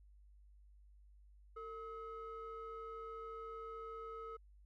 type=ring-modulated tone; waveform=triangle; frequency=415.1 Hz; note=G#4; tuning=1 cent flat; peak=-40 dBFS; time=1.56-4.37 s; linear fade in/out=10 ms; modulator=867 Hz; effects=tanh soft clip ceiling -37 dBFS + added 50 Hz sine -60 dBFS peak until 4.65 s